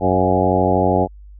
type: harmonic tone with a mistuned harmonic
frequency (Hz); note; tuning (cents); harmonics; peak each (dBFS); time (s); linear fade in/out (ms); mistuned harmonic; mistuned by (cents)
92.5; F#2; 0; 1 / 2 / 3 / 4 / 5 / 6 / 7 / 8 / 9; -22 / -22 / -22 / -22 / -22 / -22 / -22 / -22 / -22; 0-1.08; 50; 7; +25
effects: added 50 Hz sine -37 dBFS peak until 1.39 s